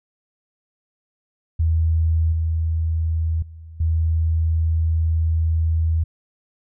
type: tone with level steps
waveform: sine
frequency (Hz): 81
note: E2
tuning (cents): -30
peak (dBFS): -15 / -18 / -36 / -16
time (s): 1.59-6.04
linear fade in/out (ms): 10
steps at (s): 2.32 / 3.42 / 3.8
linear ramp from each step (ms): 5
effects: none